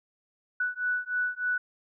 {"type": "beating tone pair", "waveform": "sine", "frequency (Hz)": [1480, 1483.3], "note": ["F#6", "F#6"], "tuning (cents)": [0, 4], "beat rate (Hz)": 3.3, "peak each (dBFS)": -30, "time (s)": [0.6, 1.58], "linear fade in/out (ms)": 5, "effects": []}